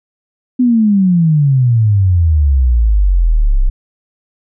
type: exponential sweep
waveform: sine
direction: down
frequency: 255.7 to 30.87 Hz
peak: -7 dBFS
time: 0.59-3.7 s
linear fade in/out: 10 ms
effects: none